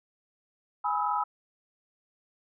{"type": "chord", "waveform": "sine", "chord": "E major seventh", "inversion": "first", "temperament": "equal with one note detuned", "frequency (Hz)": [830.6, 987.8, 1275.1, 1318.5], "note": ["G#5", "B5", "D#6", "E6"], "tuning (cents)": [0, 0, 42, 0], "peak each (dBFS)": [-30, -30, -31, -36], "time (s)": [0.84, 1.24], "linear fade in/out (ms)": 10, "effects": []}